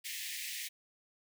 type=high-pass noise; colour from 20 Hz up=pink; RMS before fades=-41 dBFS; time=0.04-0.69 s; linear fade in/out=20 ms; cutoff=1800 Hz; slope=96 dB/octave; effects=none